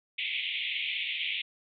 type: band-pass noise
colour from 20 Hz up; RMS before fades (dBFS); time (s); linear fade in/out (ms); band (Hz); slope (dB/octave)
pink; -33; 0.18-1.42; 10; 2100 to 3600; 96
effects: none